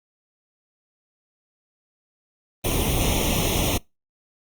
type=noise with comb filter; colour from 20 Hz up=pink; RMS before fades=-22 dBFS; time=2.64-3.78 s; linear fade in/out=10 ms; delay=0.32 ms; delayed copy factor=+0.9; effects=noise-tail reverb RT60 0.2 s tail -25 dB re dry + Opus 32 kbps